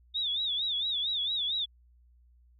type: tone with vibrato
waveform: sine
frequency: 3607 Hz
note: A7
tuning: 42 cents sharp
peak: -28 dBFS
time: 0.14-1.66 s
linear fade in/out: 20 ms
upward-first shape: sine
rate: 4.4 Hz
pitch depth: 130 cents each way
effects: added 60 Hz sine -58 dBFS peak until 2.59 s